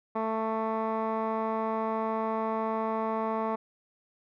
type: tone with low-pass filter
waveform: 15% pulse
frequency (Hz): 221.5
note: A3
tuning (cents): +12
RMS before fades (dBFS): -30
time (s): 0.15-3.56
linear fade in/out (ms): 10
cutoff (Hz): 1200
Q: 3
effects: none